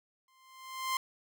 sawtooth tone with exponential growth, 1046.5 Hz, C6, in tune, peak -24 dBFS, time 0.28-0.97 s, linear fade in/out 2 ms, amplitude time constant 150 ms, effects none

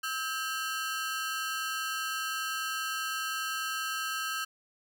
sawtooth ring-modulated tone, 1443 Hz, F#6, 44 cents flat, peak -25 dBFS, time 0.03-4.45 s, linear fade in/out 10 ms, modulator 146 Hz, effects none

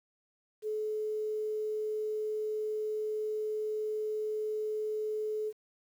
sine tone with quantisation, 429.2 Hz, A4, 43 cents flat, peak -31 dBFS, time 0.62-5.53 s, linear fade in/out 50 ms, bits 10, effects none

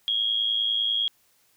sine tone with amplitude modulation, 3285 Hz, G#7, 20 cents flat, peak -19 dBFS, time 0.08-1.08 s, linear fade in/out 0 ms, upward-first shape sine, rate 110 Hz, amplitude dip 65%, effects white hiss -64 dBFS RMS until 1.56 s

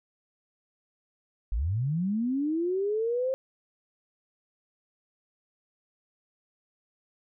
sine linear sweep, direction up, 44.75 to 534 Hz, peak -25 dBFS, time 1.52-3.34 s, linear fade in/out 0 ms, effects none

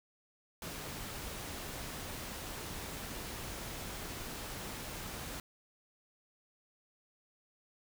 pink noise, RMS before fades -43 dBFS, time 0.62-5.4 s, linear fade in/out 2 ms, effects none

